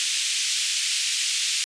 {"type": "band-pass noise", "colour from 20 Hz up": "pink", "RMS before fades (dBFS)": -25, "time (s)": [0, 1.64], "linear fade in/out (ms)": 0, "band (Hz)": [2600, 9100], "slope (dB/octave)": 24, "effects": ["resampled to 22050 Hz"]}